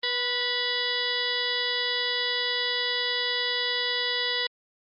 harmonic tone with a mistuned harmonic, 490 Hz, B4, 14 cents flat, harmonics 1 / 2 / 3 / 4 / 6 / 7 / 8 / 9 / 10, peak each -35 / -39 / -41 / -30 / -34 / -31 / -32 / -41 / -35 dBFS, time 0.03-4.47 s, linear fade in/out 5 ms, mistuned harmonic 2, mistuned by +24 cents, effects Opus 32 kbps

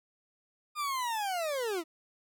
40% pulse linear sweep, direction down, 1224 to 309.3 Hz, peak -30 dBFS, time 0.75-1.84 s, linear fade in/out 50 ms, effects none

